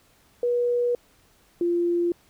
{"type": "tone pair in turn", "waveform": "sine", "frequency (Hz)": [483.9, 345.9], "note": ["B4", "F4"], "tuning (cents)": [-35, -17], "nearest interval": "tritone", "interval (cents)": 582, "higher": "first", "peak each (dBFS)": [-20, -20], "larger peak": "neither", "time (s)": [[0.43, 0.95], [1.61, 2.12]], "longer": "first", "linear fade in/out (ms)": 2, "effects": ["pink hiss -60 dBFS RMS until 2.29 s"]}